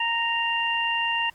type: harmonic tone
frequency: 929 Hz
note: A#5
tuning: 6 cents flat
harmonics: 1 / 2 / 3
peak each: -27 / -29 / -25 dBFS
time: 0-1.3 s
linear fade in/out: 5 ms
effects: pink hiss -59 dBFS RMS until 1.34 s + AAC 64 kbps